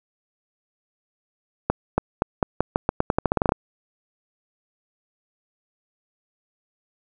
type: accelerating click train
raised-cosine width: 1 ms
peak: -4 dBFS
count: 17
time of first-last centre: 1.7-3.521 s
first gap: 280 ms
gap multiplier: 0.86
effects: none